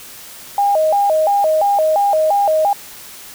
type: tone with vibrato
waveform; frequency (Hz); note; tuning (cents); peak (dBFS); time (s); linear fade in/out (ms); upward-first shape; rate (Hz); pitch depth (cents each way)
sine; 711; F5; +31; -11; 0.58-2.73; 2; square; 2.9; 220
effects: white hiss -36 dBFS RMS until 3.34 s